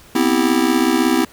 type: chord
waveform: square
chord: C major seventh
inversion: third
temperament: just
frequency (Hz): 245.3 / 261.6 / 327 / 392.4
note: B3 / C4 / E4 / G4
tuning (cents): -12 / 0 / -14 / +2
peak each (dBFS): -21 / -19 / -18 / -23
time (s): 0.15-1.25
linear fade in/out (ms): 5
effects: pink hiss -45 dBFS RMS until 1.32 s